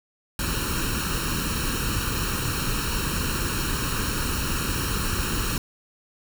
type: noise with comb filter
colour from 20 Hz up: pink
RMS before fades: -26 dBFS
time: 0.39-5.58 s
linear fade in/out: 2 ms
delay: 0.72 ms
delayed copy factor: +0.8
effects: none